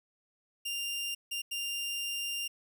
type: tone bursts at uneven times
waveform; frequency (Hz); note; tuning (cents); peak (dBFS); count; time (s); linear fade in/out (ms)
sawtooth; 2794; F7; 0; -30; 3; 0.65-1.15 / 1.31-1.42 / 1.51-2.48; 10
effects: none